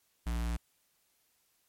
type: tone with notch filter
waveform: square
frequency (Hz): 58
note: A#1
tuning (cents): -8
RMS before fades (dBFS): -33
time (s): 0.26-0.57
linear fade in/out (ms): 10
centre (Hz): 460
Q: 1.5
effects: white hiss -73 dBFS RMS until 1.68 s + MP3 64 kbps